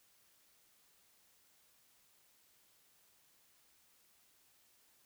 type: silence
effects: white hiss -70 dBFS RMS until 5.05 s

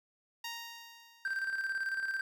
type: tone with exponential decay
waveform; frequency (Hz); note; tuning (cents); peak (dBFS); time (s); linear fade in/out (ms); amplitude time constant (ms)
10% pulse; 932.3; A#5; 0; -29; 0.44-1.78; 5; 290
type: tone with tremolo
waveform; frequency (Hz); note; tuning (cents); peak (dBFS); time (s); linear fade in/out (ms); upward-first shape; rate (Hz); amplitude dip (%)
triangle; 1568; G6; 0; -29; 1.25-2.21; 2; square; 18; 50
effects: none

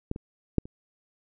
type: clicks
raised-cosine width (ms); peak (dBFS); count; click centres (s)
3; -16 / -23 / -8 / -29; 4; 0.114 / 0.161 / 0.583 / 0.655
effects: none

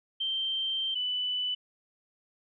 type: tone pair in turn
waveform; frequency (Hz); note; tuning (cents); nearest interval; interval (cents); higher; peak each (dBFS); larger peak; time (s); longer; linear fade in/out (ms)
sine; 3136 / 2987; G7 / F#7; 0 / +16; minor second; 84; first; -28; neither; 0.2-0.95 / 0.95-1.55; first; 10
effects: none

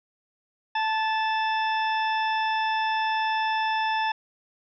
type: harmonic tone with a mistuned harmonic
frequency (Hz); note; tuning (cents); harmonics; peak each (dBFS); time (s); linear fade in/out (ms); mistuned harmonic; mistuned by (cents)
880; A5; 0; 1 / 2 / 3 / 4 / 6; -24 / -30 / -34 / -36 / -40; 0.75-4.12; 5; 2; -19
effects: none

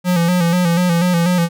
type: tone with vibrato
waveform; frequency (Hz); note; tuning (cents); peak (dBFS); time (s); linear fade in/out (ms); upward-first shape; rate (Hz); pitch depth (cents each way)
square; 174.61; F3; 0; -13; 0.04-1.49; 50; square; 4.1; 53
effects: none

